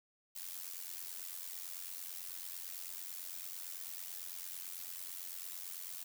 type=noise with amplitude modulation; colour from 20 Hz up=blue; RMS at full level=-42 dBFS; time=0.35-6.04 s; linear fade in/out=10 ms; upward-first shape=sine; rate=89 Hz; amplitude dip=80%; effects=none